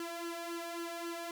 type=tone with flanger; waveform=sawtooth; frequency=338.9 Hz; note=E4; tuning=48 cents sharp; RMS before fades=-41 dBFS; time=0-1.31 s; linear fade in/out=2 ms; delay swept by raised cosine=0.65 to 1.75 ms; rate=3.7 Hz; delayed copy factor=+0.7; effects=none